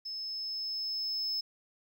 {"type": "tone with level ramp", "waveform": "sine", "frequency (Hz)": 5220, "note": "E8", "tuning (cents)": -18, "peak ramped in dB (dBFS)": [-36, -28], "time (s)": [0.05, 1.41], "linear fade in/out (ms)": 10, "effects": ["tanh soft clip ceiling -29 dBFS", "11-bit"]}